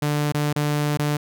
sawtooth tone with dropouts, 147.8 Hz, D3, 11 cents sharp, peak -16 dBFS, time 0.02-1.17 s, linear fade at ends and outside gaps 5 ms, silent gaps 0.322-0.344 / 0.529-0.56 / 0.973-0.991 s, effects none

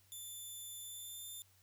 5% pulse tone with pitch glide, 3520 to 3561 Hz, A7 to A7, 0 to +20 cents, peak -39 dBFS, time 0.12-1.42 s, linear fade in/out 0 ms, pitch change +20 cents, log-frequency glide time 0.81-1.26 s, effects added 95 Hz sine -70 dBFS peak until 1.62 s + white hiss -70 dBFS RMS until 1.62 s

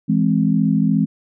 sine chord, E augmented, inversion none, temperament equal, 164.81 / 207.7 / 261.6 Hz, E3 / G#3 / B#3, 0 / 0 / 0 cents, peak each -18 / -17 / -19 dBFS, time 0.08-1.06 s, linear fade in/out 20 ms, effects none

